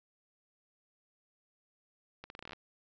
accelerating click train, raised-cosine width 0.3 ms, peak -29 dBFS, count 11, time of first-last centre 2.24-2.532 s, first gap 61 ms, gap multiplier 0.82, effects resampled to 16000 Hz

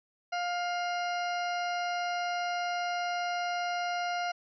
harmonic tone with a mistuned harmonic, 705 Hz, F5, 16 cents sharp, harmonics 1 / 2 / 3 / 4 / 6 / 7 / 8, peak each -31 / -37 / -41 / -43 / -47 / -48 / -49 dBFS, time 0.32-4.32 s, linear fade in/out 10 ms, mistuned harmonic 6, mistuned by -32 cents, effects none

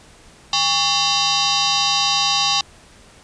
sine tone with frequency modulation, 155.56 Hz, D#3, in tune, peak -15 dBFS, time 0.53-2.61 s, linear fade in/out 2 ms, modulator 964 Hz, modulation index 5.4, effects pink hiss -47 dBFS RMS until 3.23 s + resampled to 22050 Hz

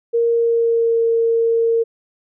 sine tone with pitch glide, 466.2 to 459 Hz, A#4 to A#4, 0 to -27 cents, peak -13 dBFS, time 0.13-1.84 s, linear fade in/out 20 ms, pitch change -27 cents, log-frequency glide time 0.29-1.02 s, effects none

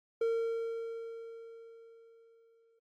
triangle tone with exponential decay, 457.7 Hz, A#4, 32 cents flat, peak -25 dBFS, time 0.21-2.79 s, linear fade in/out 5 ms, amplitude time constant 560 ms, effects AAC 48 kbps

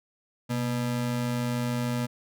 square ring-modulated tone, 183.4 Hz, F#3, 15 cents flat, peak -24 dBFS, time 0.49-2.07 s, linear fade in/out 20 ms, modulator 56.7 Hz, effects none

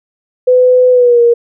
sine tone with pitch glide, 503 to 472 Hz, B4 to A#4, +32 to +22 cents, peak -4 dBFS, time 0.47-1.34 s, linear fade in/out 10 ms, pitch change -110 cents, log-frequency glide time 0.91-1.21 s, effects none

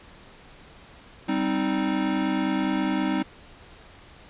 square chord, C minor, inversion second, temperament equal, 196 / 261.6 / 311.1 Hz, G3 / C4 / Eb4, 0 / 0 / 0 cents, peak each -29 / -28 / -27 dBFS, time 1.28-3.23 s, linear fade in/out 10 ms, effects pink hiss -49 dBFS RMS until 4.29 s + resampled to 8000 Hz

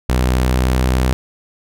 sawtooth tone with pitch glide, 62.8 to 63.53 Hz, B1 to B1, +30 to +50 cents, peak -9 dBFS, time 0.09-1.13 s, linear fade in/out 0 ms, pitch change +20 cents, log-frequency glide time 0.22-0.8 s, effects none

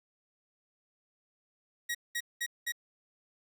sawtooth tone bursts, 1900 Hz, A#6, 33 cents sharp, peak -28 dBFS, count 4, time 1.89-2.722 s, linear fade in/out 10 ms, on 58 ms, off 200 ms, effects none

